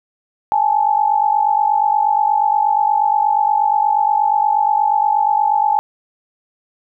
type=tone pair together; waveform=sine; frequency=823.6 / 872 Hz; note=G#5 / A5; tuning=-15 / -16 cents; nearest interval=minor second; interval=99 cents; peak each=-15 dBFS; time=0.52-5.79 s; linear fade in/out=0 ms; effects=none